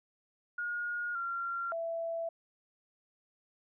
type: tone with pitch steps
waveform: sine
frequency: 1433 / 1378 / 665 Hz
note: F6 / F6 / E5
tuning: +44 / -24 / +15 cents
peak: -33 dBFS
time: 0.58-2.29 s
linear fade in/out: 5 ms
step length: 570 ms
effects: none